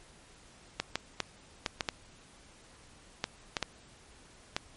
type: clicks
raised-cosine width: 0.2 ms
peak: -12 dBFS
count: 10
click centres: 0.8 / 0.956 / 1.203 / 1.662 / 1.808 / 1.888 / 3.241 / 3.568 / 3.627 / 4.565 s
effects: pink hiss -57 dBFS RMS until 4.76 s + MP3 48 kbps